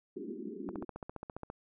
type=band-pass noise; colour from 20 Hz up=white; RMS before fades=-42 dBFS; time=0.16-0.85 s; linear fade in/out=10 ms; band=190 to 410 Hz; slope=96 dB/octave
type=click train; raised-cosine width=1 ms; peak=-27 dBFS; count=13; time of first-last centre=0.69-1.501 s; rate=14.8 Hz
effects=none